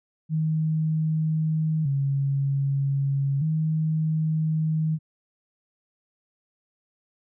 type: tone with vibrato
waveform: sine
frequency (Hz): 147.7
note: D3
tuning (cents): +10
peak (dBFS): -21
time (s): 0.29-4.99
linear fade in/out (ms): 50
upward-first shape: square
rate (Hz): 0.32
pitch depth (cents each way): 110
effects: none